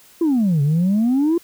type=exponential two-way sweep; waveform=sine; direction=down then up; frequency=349.2 to 138.59 to 349.2 Hz; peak=-12 dBFS; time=0.21-1.38 s; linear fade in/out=5 ms; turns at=0.62 s; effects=tanh soft clip ceiling -12 dBFS + white hiss -49 dBFS RMS until 1.43 s